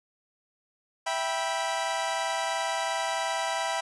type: chord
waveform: sawtooth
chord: E minor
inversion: none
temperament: equal with one note detuned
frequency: 659.3 / 784 / 977.5 Hz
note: E5 / G5 / B5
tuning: 0 / 0 / -18 cents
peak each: -28 dBFS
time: 1.06-3.81 s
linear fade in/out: 10 ms
effects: resampled to 22050 Hz